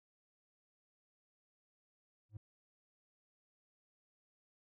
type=tone with exponential growth; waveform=triangle; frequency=106.4 Hz; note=G#2; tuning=42 cents sharp; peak=-39 dBFS; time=2.29-2.37 s; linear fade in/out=5 ms; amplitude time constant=16 ms; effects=none